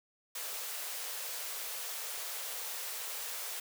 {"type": "high-pass noise", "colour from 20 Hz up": "white", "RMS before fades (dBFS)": -40, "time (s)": [0.35, 3.6], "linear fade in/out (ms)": 5, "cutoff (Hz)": 410, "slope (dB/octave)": 96, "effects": []}